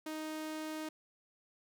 sawtooth tone, 311.5 Hz, D#4, 2 cents sharp, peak -35 dBFS, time 0.06-0.89 s, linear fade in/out 5 ms, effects none

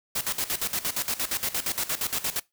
white noise with tremolo, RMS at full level -27 dBFS, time 0.15-2.4 s, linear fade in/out 10 ms, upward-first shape square, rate 8.6 Hz, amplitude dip 80%, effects noise-tail reverb RT60 0.2 s tail -23 dB re dry

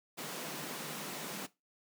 pink high-pass noise, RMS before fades -42 dBFS, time 0.17-1.47 s, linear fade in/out 20 ms, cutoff 140 Hz, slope 96 dB/octave, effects noise-tail reverb RT60 0.2 s tail -17 dB re dry

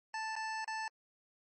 25% pulse tone with dropouts, 880 Hz, A5, in tune, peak -33 dBFS, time 0.14-0.88 s, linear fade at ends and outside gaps 2 ms, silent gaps 0.355-0.363 / 0.645-0.677 s, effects MP3 32 kbps

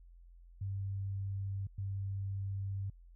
sine tone bursts at uneven times, 98 Hz, G2, in tune, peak -35 dBFS, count 2, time 0.61-1.67 / 1.78-2.9 s, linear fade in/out 5 ms, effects added 43 Hz sine -54 dBFS peak until 3.15 s

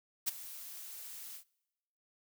blue noise with ADSR envelope, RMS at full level -30 dBFS, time 0.26-1.44 s, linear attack 22 ms, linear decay 17 ms, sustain -17 dB, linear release 88 ms, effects noise-tail reverb RT60 1.0 s tail -25 dB re dry

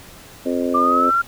harmonic tone, 87.31 Hz, F2, in tune, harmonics 3 / 4 / 5 / 6 / 7, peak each -21 / -26 / -27 / -26 / -27 dBFS, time 0.45-1.11 s, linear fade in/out 20 ms
sine linear sweep, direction up, 1174.7 to 1394 Hz, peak -14 dBFS, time 0.74-1.22 s, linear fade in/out 10 ms
effects pink hiss -42 dBFS RMS until 1.27 s

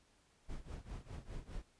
brown noise with tremolo, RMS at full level -43 dBFS, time 0.48-1.63 s, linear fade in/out 20 ms, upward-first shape triangle, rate 4.9 Hz, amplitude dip 95%, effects pink hiss -71 dBFS RMS until 1.79 s + resampled to 22050 Hz

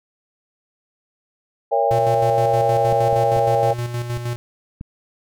sine chord, A# diminished seventh, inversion none, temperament just, 466.2 / 559.4 / 671.3 / 805.5 Hz, A#4 / C#5 / E5 / G5, 0 / +16 / +31 / +47 cents, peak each -22 / -20 / -22 / -19 dBFS, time 1.71-3.74 s, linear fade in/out 20 ms
square tone with tremolo, 120 Hz, B2, 49 cents flat, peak -22 dBFS, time 1.91-4.36 s, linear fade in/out 0 ms, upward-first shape square, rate 6.4 Hz, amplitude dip 50%
clicks, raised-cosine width 5 ms, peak -19 dBFS, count 5, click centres 2.927 / 3.129 / 3.366 / 4.174 / 4.811 s
effects none

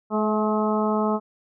harmonic tone with a mistuned harmonic, 213.5 Hz, G#3, 48 cents sharp, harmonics 1 / 2 / 3 / 4 / 5 / 6, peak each -23 / -26 / -28 / -29 / -30 / -31 dBFS, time 0.1-1.2 s, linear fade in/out 50 ms, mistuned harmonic 3, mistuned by +22 cents, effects none

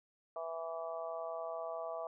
harmonic tone, 164.6 Hz, E3, 2 cents flat, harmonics 3 / 4 / 5 / 6 / 7, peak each -47 / -40 / -49 / -51 / -47 dBFS, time 0.36-2.07 s, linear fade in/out 2 ms, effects none

